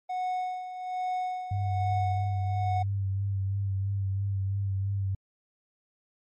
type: tone with tremolo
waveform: triangle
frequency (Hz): 735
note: F#5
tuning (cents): -12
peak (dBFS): -25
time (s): 0.09-2.83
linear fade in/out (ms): 10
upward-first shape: sine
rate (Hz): 1.2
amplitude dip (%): 65
type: tone with vibrato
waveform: sine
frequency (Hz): 98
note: G2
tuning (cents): 0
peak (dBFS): -26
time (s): 1.51-5.15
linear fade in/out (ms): 5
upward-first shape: sine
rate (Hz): 3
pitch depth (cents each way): 28
effects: MP3 32 kbps